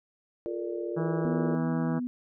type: chord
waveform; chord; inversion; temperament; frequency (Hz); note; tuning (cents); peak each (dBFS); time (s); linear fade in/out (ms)
sine; Bb major seventh; second; equal with one note detuned; 349.2 / 429.2 / 466.2 / 587.3; F4 / A4 / Bb4 / D5; 0 / -43 / 0 / 0; -33 / -39 / -37 / -39; 0.46-1.55; 0
type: harmonic tone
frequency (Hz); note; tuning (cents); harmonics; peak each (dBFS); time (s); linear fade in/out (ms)
162.9; E3; -20; 1 / 2 / 3 / 4 / 5 / 6 / 7 / 8 / 9 / 10; -29 / -35 / -39 / -41 / -43 / -45 / -46 / -47 / -48 / -49; 0.96-2; 20
type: tone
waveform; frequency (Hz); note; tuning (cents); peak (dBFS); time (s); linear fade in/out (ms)
sine; 246.9; B3; 0; -29; 1.25-2.07; 0
effects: none